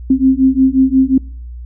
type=beating tone pair; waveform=sine; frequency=261 / 266.6 Hz; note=C4 / C4; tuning=-4 / +33 cents; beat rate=5.6 Hz; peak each=-11 dBFS; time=0.1-1.18 s; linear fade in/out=5 ms; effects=noise-tail reverb RT60 0.5 s tail -25 dB re dry + added 60 Hz sine -26 dBFS peak until 1.65 s